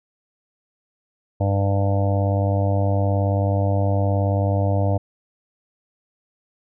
harmonic tone, 99 Hz, G2, 18 cents sharp, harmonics 1 / 2 / 3 / 5 / 6 / 7 / 8 / 9, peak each -18 / -30 / -29 / -29 / -27 / -29 / -37 / -36 dBFS, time 1.4-4.98 s, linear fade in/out 10 ms, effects none

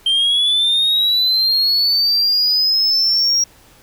sine linear sweep, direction up, 3136 to 5640 Hz, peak -10 dBFS, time 0.06-3.44 s, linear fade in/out 5 ms, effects tanh soft clip ceiling -11 dBFS + pink hiss -48 dBFS RMS until 3.82 s

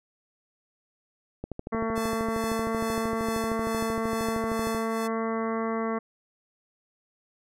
click train, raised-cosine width 2 ms, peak -20 dBFS, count 44, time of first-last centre 1.44-4.748 s, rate 13 Hz
harmonic tone, 224.9 Hz, A3, 38 cents sharp, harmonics 1 / 2 / 3 / 4 / 5 / 6 / 7 / 8 / 9, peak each -30 / -31 / -35 / -40 / -34 / -42 / -46 / -46 / -43 dBFS, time 1.72-5.99 s, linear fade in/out 10 ms
5% pulse tone with tremolo, 870 Hz, A5, 20 cents flat, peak -24 dBFS, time 1.95-5.08 s, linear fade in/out 20 ms, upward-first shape triangle, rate 2.3 Hz, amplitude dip 80%
effects none

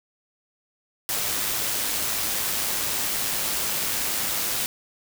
white noise with amplitude modulation, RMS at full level -25 dBFS, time 1.09-4.66 s, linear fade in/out 0 ms, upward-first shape sine, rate 106 Hz, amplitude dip 25%, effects none

